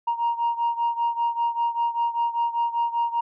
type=beating tone pair; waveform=sine; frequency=936 / 941.1 Hz; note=A#5 / A#5; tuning=+7 / +16 cents; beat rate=5.1 Hz; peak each=-22 / -25 dBFS; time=0.07-3.21 s; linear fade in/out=10 ms; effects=tanh soft clip ceiling -17 dBFS